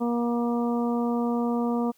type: harmonic tone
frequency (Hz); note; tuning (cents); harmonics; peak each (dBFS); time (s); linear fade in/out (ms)
237.6; A#3; +33; 1 / 2 / 3 / 4 / 5; -24 / -30 / -34 / -36 / -38; 0-1.92; 20
effects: white hiss -64 dBFS RMS until 1.97 s